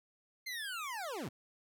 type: linear sweep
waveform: 25% pulse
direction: down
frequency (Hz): 2116 to 92.5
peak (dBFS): -35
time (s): 0.46-1.29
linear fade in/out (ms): 10
effects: none